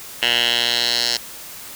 10% pulse tone with band-pass filter sweep, 119.5 Hz, A#2, 43 cents sharp, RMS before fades -19 dBFS, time 0.22-1.17 s, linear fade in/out 5 ms, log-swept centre 2800 to 4800 Hz, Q 3.5, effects white hiss -36 dBFS RMS until 1.75 s

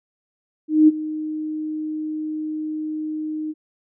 sine tone with ADSR envelope, 309.2 Hz, D#4, 11 cents flat, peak -7 dBFS, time 0.68-3.54 s, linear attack 200 ms, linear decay 26 ms, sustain -17 dB, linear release 37 ms, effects none

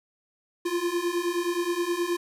square beating tone pair, 342.3 / 351.8 Hz, F4 / F4, -35 / +13 cents, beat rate 9.5 Hz, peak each -30 / -28 dBFS, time 0.65-2.17 s, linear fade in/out 10 ms, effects resampled to 32000 Hz + 10-bit

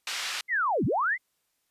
pink band-pass noise, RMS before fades -33 dBFS, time 0.07-0.41 s, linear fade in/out 2 ms, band 1800 to 5500 Hz, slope 12 dB/octave
sine linear two-way sweep, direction down then up, 2127 to 94.9 to 2127 Hz, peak -23 dBFS, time 0.48-1.18 s, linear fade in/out 50 ms, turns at 0.85 s
effects white hiss -75 dBFS RMS until 1.7 s + resampled to 32000 Hz

